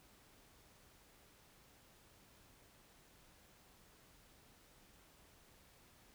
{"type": "silence", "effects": ["pink hiss -66 dBFS RMS until 6.14 s"]}